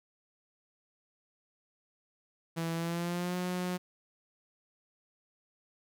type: tone with pitch glide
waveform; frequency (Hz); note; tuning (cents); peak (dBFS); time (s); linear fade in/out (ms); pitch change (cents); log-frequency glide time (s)
sawtooth; 165.5 to 180.48; E3 to F#3; +7 to -43; -28; 2.56-3.78; 20; +150; 2.74-3.37
effects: none